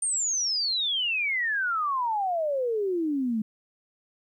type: exponential sweep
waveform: sine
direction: down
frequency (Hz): 9000 to 210.5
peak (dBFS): -24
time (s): 0.02-3.42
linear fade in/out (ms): 5
effects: 11-bit